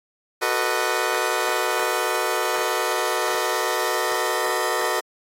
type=chord; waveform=15% pulse; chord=B dominant seventh; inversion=second; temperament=just; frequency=370.4 / 444.5 / 493.9 / 617.4 Hz; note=F#4 / A4 / B4 / D#5; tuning=+2 / +18 / 0 / -14 cents; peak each=-20 dBFS; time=0.41-5.01 s; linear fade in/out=20 ms; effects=AAC 48 kbps